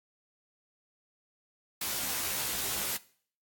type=noise with comb filter; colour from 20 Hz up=white; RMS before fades=-33 dBFS; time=1.81-2.97 s; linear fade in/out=5 ms; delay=15 ms; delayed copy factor=+0.85; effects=noise-tail reverb RT60 0.5 s tail -19 dB re dry + AAC 64 kbps